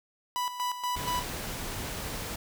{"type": "tone with tremolo", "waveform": "45% pulse", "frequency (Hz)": 987.8, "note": "B5", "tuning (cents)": 0, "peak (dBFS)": -28, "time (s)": [0.36, 1.23], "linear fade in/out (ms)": 0, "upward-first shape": "square", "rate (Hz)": 4.2, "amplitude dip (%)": 65}
{"type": "noise", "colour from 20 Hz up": "pink", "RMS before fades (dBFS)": -36, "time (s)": [0.96, 2.36], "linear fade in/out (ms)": 5}
{"effects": []}